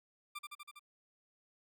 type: tone with echo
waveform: 20% pulse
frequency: 1186 Hz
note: D6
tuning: 17 cents sharp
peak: -36 dBFS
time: 0.35-0.39 s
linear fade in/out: 10 ms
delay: 81 ms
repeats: 5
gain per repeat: -2 dB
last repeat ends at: 0.795 s
effects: none